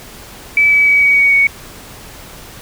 sine tone with pitch steps, 2302 / 2287 / 2273 / 2259 / 2244 / 2230 Hz, D7 / D7 / C#7 / C#7 / C#7 / C#7, -35 / -47 / +43 / +32 / +21 / +10 cents, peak -7 dBFS, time 0.57-1.47 s, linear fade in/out 2 ms, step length 150 ms, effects pink hiss -35 dBFS RMS until 2.61 s

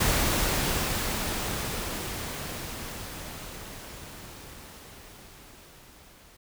pink noise with level ramp, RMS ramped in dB -24 to -54 dBFS, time 0-6.37 s, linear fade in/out 10 ms, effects none

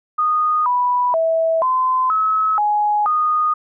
sine tone with pitch steps, 1235 / 985 / 652 / 1027 / 1287 / 836 / 1234 Hz, D#6 / B5 / E5 / C6 / E6 / G#5 / D#6, -13 / -5 / -19 / -33 / -42 / +11 / -15 cents, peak -14 dBFS, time 0.18-3.54 s, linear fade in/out 10 ms, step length 480 ms, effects none

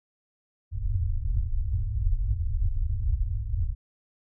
pink low-pass noise, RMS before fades -26 dBFS, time 0.71-3.75 s, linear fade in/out 50 ms, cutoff 110 Hz, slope 96 dB/octave, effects none

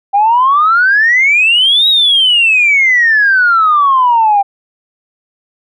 sine exponential two-way sweep, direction up then down, 785 to 3853 to 785 Hz, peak -5 dBFS, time 0.13-4.43 s, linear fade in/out 20 ms, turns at 1.88 s, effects tanh soft clip ceiling -1 dBFS

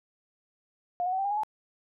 sine tone with pitch steps, 710 / 732.9 / 756.6 / 781 / 806.2 / 832.2 / 859.1 Hz, F5 / F#5 / F#5 / G5 / G5 / G#5 / A5, +28 / -17 / +38 / -7 / +48 / +3 / -42 cents, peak -26 dBFS, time 1-1.434 s, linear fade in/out 0 ms, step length 62 ms, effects none

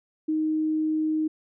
sine tone, 311.8 Hz, D#4, 4 cents sharp, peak -22 dBFS, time 0.28-1.28 s, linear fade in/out 10 ms, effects none

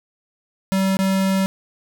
square tone with dropouts, 192 Hz, G3, 36 cents flat, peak -17 dBFS, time 0.72-1.46 s, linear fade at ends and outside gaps 0 ms, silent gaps 0.969-0.99 s, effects none

